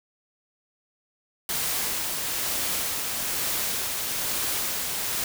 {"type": "noise with tremolo", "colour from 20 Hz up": "white", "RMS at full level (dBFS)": -27, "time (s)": [1.49, 5.24], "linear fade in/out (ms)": 2, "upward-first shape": "sine", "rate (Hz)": 1.1, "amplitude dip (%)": 25, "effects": []}